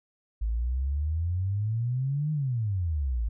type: exponential two-way sweep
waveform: sine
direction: up then down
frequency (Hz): 52.7 to 155.56 to 52.7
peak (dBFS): -25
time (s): 0.41-3.29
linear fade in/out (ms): 10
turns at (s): 2.32
effects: none